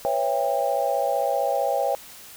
sine chord, C# half-diminished seventh, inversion third, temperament just, 498.9 / 554.4 / 665.2 / 798.3 Hz, B4 / C#5 / E5 / G5, +17 / 0 / +16 / +31 cents, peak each -29 / -25 / -27 / -25 dBFS, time 0.05-1.95 s, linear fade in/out 0 ms, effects white hiss -44 dBFS RMS until 2.36 s

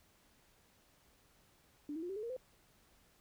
sine tone with pitch steps, 293.7 / 322.1 / 353.3 / 387.5 / 425.1 / 466.2 / 511.4 Hz, D4 / E4 / F4 / G4 / G#4 / A#4 / C5, 0 / -40 / +20 / -20 / +40 / 0 / -40 cents, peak -39 dBFS, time 1.89-2.366 s, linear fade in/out 2 ms, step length 68 ms, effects pink hiss -69 dBFS RMS until 3.2 s

